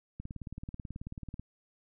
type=click train; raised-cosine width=5 ms; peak=-28 dBFS; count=23; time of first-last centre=0.2-1.396 s; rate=18.4 Hz; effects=none